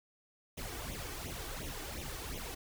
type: noise with flanger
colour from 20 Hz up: pink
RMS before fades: -42 dBFS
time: 0.57-2.55 s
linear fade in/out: 10 ms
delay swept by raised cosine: 0.31 to 2.71 ms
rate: 2.8 Hz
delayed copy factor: +0.8
effects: none